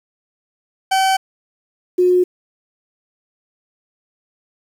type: tone pair in turn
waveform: 40% pulse / sine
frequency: 766 / 361.5 Hz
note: G5 / F#4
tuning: -40 / -40 cents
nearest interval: octave + minor second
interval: 1300 cents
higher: first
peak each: -12 / -10 dBFS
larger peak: second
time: 0.91-1.17 / 1.98-2.24 s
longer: neither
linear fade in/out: 10 ms
effects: low-pass 11000 Hz 12 dB/octave + 7-bit